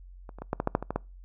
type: clicks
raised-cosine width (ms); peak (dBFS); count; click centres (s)
1; -29 / -30 / -22 / -13 / -13 / -11 / -8 / -20 / -16 / -13; 10; 0.292 / 0.386 / 0.42 / 0.531 / 0.601 / 0.674 / 0.751 / 0.826 / 0.906 / 0.96
effects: noise-tail reverb RT60 0.3 s tail -26 dB re dry + added 45 Hz sine -45 dBFS peak until 1.24 s